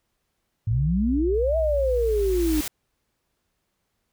sine exponential two-way sweep, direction up then down, 103.9 to 659.3 to 298 Hz, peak -20 dBFS, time 0.67-2.61 s, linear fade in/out 5 ms, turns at 1.57 s
sine tone with pitch glide, 61.74 to 55.64 Hz, B1 to A1, 0 to +20 cents, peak -25 dBFS, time 0.7-2.61 s, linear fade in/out 10 ms, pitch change -180 cents, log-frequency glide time 1.5-2.38 s
white noise with exponential growth, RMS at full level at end -30 dBFS, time 1.34-2.68 s, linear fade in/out 2 ms, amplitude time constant 290 ms
effects pink hiss -75 dBFS RMS until 4.12 s

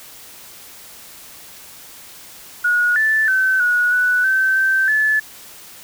sine tone with pitch steps, 1450 / 1756 / 1532 / 1458 / 1483 / 1544 / 1554 / 1731 Hz, F#6 / A6 / G6 / F#6 / F#6 / G6 / G6 / A6, -35 / -4 / -40 / -26 / +4 / -27 / -16 / -29 cents, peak -13 dBFS, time 2.64-5.2 s, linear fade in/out 10 ms, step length 320 ms, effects white hiss -40 dBFS RMS until 5.83 s

